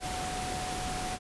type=tone in noise; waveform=sine; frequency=737 Hz; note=F#5; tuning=7 cents flat; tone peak=-36 dBFS; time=0-1.19 s; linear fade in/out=50 ms; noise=pink; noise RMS=-36 dBFS; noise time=0-1.19 s; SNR=-3 dB; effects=resampled to 24000 Hz